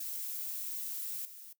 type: noise with level steps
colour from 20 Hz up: violet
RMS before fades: -39 / -50 dBFS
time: 0-1.53 s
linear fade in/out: 5 ms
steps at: 1.25 s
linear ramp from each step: 2 ms
effects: noise-tail reverb RT60 0.1 s tail -18 dB re dry